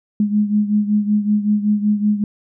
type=beating tone pair; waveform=sine; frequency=207.7 / 213 Hz; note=G#3 / G#3; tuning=0 / +44 cents; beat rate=5.3 Hz; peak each=-15 / -20 dBFS; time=0.2-2.24 s; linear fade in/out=2 ms; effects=none